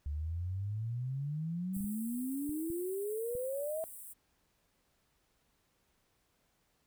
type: exponential sweep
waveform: sine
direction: up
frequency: 71 to 652 Hz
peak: -34 dBFS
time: 0.06-3.84 s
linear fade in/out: 0 ms
type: high-pass noise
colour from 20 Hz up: pink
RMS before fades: -49 dBFS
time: 1.73-4.14 s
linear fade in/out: 20 ms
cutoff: 8100 Hz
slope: 96 dB/octave
type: clicks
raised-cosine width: 5 ms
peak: -36 dBFS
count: 6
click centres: 1.766 / 1.806 / 1.843 / 2.493 / 2.702 / 3.352 s
effects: pink hiss -75 dBFS RMS until 6.86 s